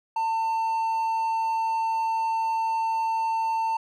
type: tone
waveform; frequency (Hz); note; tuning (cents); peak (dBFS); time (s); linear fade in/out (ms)
triangle; 898; A5; +35; -21; 0.16-3.77; 5
effects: none